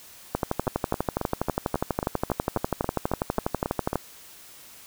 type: two click trains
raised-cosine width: 1 ms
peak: -9 / -12 dBFS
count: 45 / 13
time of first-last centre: 0.35-3.957 / 0.67-3.931 s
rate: 12.2 / 3.68 Hz
effects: white hiss -48 dBFS RMS until 4.86 s